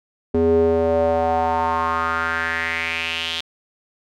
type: tone with band-pass filter sweep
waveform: square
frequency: 82.41 Hz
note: E2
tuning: in tune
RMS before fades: -20 dBFS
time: 0.34-3.41 s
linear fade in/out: 5 ms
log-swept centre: 350 to 3400 Hz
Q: 4.3
effects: none